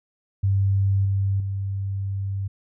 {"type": "tone with level steps", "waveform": "sine", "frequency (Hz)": 98, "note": "G2", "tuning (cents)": 0, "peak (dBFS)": [-17, -19, -24], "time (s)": [0.43, 2.48], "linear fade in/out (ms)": 10, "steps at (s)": [1.05, 1.4], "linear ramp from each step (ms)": 2, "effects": []}